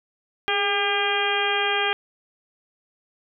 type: harmonic tone with a mistuned harmonic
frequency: 402 Hz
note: G4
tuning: 44 cents sharp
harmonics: 1 / 2 / 3 / 4 / 5 / 6 / 7 / 8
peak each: -28 / -27 / -30 / -27 / -31 / -28 / -32 / -28 dBFS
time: 0.48-1.93 s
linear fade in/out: 0 ms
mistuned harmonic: 1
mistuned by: +43 cents
effects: none